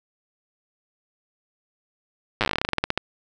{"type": "slowing click train", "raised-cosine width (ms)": 0.3, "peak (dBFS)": -5, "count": 20, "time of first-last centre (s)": [2.41, 2.976], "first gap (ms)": 8, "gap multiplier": 1.13, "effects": []}